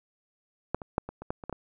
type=clicks; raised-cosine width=1 ms; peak=-12 / -25 / -10 / -23 / -26 / -16 / -27 / -20 / -21 dBFS; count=9; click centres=0.746 / 0.818 / 0.981 / 1.09 / 1.22 / 1.305 / 1.438 / 1.496 / 1.527 s; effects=none